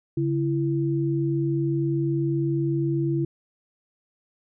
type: tone pair together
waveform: sine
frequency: 140.9 / 334 Hz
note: C#3 / E4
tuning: +29 / +23 cents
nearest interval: octave + minor third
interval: 1494 cents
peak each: -24 dBFS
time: 0.17-3.25 s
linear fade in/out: 5 ms
effects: none